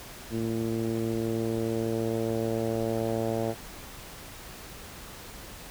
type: tone with low-pass filter sweep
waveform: 10% pulse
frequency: 113.3 Hz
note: A#2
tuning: 49 cents flat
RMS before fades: -29 dBFS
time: 0.3-3.55 s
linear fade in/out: 50 ms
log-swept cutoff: 310 to 690 Hz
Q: 1.7
effects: pink hiss -44 dBFS RMS until 5.7 s